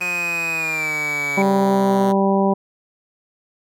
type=exponential sweep; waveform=5% pulse; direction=down; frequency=180 to 123.47 Hz; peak=-17 dBFS; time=0-2.13 s; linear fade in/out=20 ms
type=tone with pitch glide; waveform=triangle; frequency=2498 to 2277 Hz; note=D#7 to C#7; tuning=+6 to +46 cents; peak=-19 dBFS; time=0.01-1.42 s; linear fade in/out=2 ms; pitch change=-160 cents; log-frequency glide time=0.56-0.93 s
type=harmonic tone; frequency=195.6 Hz; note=G3; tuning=4 cents flat; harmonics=1 / 2 / 3 / 4 / 5; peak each=-17 / -20 / -22 / -23 / -24 dBFS; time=1.37-2.54 s; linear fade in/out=10 ms
effects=none